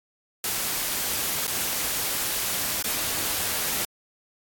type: noise with dropouts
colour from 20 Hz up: white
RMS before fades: -27 dBFS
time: 0.44-3.85 s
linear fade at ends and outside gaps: 2 ms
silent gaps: 1.469-1.477 / 2.826-2.842 s
effects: AAC 64 kbps